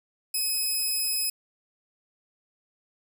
5% pulse tone pair together, 2548 / 5096 Hz, D#7 / D#8, +41 / +41 cents, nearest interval octave, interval 1200 cents, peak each -23 dBFS, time 0.34-1.3 s, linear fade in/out 5 ms, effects none

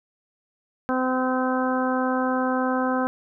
harmonic tone, 256.9 Hz, C4, 32 cents flat, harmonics 1 / 2 / 3 / 4 / 5 / 6, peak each -24 / -27 / -29 / -30 / -31 / -32 dBFS, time 0.89-3.07 s, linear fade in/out 0 ms, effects none

